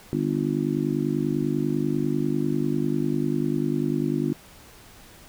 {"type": "harmonic tone", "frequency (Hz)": 50.1, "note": "G1", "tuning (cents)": 38, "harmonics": [3, 4, 5, 6, 7], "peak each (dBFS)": [-28, -34, -27, -27, -29], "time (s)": [0.13, 4.33], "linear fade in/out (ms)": 0, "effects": ["pink hiss -49 dBFS RMS until 5.28 s"]}